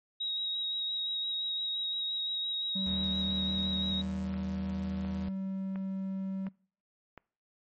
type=tone with vibrato; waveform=sine; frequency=3805 Hz; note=A#7; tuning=35 cents sharp; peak=-31 dBFS; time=0.2-4.02 s; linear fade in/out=10 ms; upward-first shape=sine; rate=5.8 Hz; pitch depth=16 cents each way
type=tone; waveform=triangle; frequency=191.8 Hz; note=G3; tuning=37 cents flat; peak=-31 dBFS; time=2.75-6.49 s; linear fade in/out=10 ms
type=tone with pitch glide; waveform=40% pulse; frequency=76.8 to 79.74 Hz; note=D#2 to D#2; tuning=-22 to +43 cents; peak=-38 dBFS; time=2.86-5.29 s; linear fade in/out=5 ms; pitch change=+65 cents; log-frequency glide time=3.14-4.75 s
type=click train; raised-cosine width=0.5 ms; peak=-31 dBFS; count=5; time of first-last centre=4.34-7.177 s; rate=1.41 Hz
effects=noise-tail reverb RT60 0.5 s tail -24 dB re dry + MP3 32 kbps